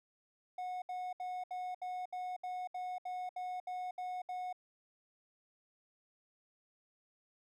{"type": "tone bursts", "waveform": "triangle", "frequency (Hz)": 730, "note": "F#5", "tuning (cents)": -24, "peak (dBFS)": -36, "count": 13, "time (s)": [0.58, 4.528], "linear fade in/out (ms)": 5, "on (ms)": 240, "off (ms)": 69, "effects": []}